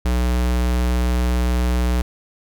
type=tone; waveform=square; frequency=61.2 Hz; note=B1; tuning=15 cents flat; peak=-17 dBFS; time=0.05-2.02 s; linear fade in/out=5 ms; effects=none